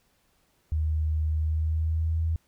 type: tone with pitch glide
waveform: sine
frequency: 77.78 to 81.22 Hz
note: D#2 to E2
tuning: 0 to -25 cents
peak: -23 dBFS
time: 0.72-2.36 s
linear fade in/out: 0 ms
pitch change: +75 cents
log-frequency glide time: 1.36-2.22 s
effects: pink hiss -68 dBFS RMS until 2.47 s